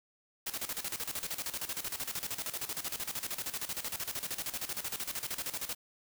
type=noise with tremolo; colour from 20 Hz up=white; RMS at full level=-36 dBFS; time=0.46-5.75 s; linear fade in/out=10 ms; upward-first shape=square; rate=13 Hz; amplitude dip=75%; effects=none